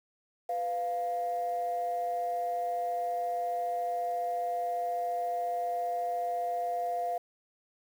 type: tone pair together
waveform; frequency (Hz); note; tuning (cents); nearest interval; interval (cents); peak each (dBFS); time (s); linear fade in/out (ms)
sine; 496.8 / 698.5; B4 / F5; +10 / 0; tritone; 590; -36 / -29; 0.49-7.18; 5
effects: tanh soft clip ceiling -24 dBFS + 9-bit